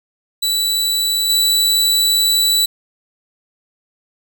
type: tone with level steps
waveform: sawtooth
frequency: 3951 Hz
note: B7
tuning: in tune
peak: -12 / -9 dBFS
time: 0.42-2.66 s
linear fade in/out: 10 ms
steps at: 1.29 s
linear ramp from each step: 10 ms
effects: none